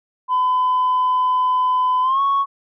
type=tone with pitch glide; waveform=sine; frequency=1010 to 1107.8 Hz; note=B5 to C#6; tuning=+39 to -1 cents; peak=-13 dBFS; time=0.28-2.46 s; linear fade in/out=50 ms; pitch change=+160 cents; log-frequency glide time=2.02-2.21 s; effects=tanh soft clip ceiling -12 dBFS